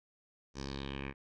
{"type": "tone with low-pass filter sweep", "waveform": "10% pulse", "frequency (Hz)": 68.5, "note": "C#2", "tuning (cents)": -20, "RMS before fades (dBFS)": -41, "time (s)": [0.54, 1.14], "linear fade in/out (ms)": 50, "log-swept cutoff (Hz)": [6100, 2100], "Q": 3.8, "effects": []}